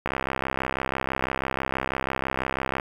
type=click train; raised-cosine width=0.5 ms; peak=-10 dBFS; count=182; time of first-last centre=0.06-2.798 s; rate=66.1 Hz; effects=7-bit